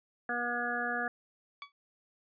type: harmonic tone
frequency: 240.8 Hz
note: B3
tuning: 44 cents flat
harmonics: 1 / 2 / 3 / 5 / 6 / 7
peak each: -41 / -41 / -37 / -42 / -37 / -35 dBFS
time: 0.29-1.08 s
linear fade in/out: 2 ms
type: tone with exponential decay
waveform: 20% pulse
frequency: 1136 Hz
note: C#6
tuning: 42 cents sharp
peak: -33 dBFS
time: 1.62-1.72 s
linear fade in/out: 1 ms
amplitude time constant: 21 ms
effects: resampled to 11025 Hz